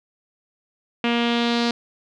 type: tone with low-pass filter sweep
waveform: sawtooth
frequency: 236.2 Hz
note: A#3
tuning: 23 cents sharp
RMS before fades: -21 dBFS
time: 1.04-1.71 s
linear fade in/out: 2 ms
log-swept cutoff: 2800 to 4500 Hz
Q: 3.3
effects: none